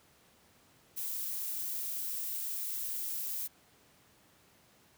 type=noise; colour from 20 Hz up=violet; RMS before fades=-37 dBFS; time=0.96-3.48 s; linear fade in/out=20 ms; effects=pink hiss -64 dBFS RMS until 4.97 s + high-pass 80 Hz 12 dB/octave